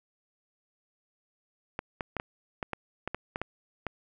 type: clicks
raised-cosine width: 0.5 ms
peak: -17 dBFS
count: 11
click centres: 1.791 / 2.008 / 2.167 / 2.199 / 2.628 / 2.733 / 3.076 / 3.146 / 3.359 / 3.416 / 3.867 s
effects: none